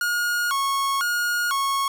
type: tone with vibrato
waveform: 45% pulse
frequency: 1255 Hz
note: D#6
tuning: 15 cents sharp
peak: -21 dBFS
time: 0.01-1.88 s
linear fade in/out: 2 ms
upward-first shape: square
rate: 1 Hz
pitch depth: 230 cents each way
effects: 8-bit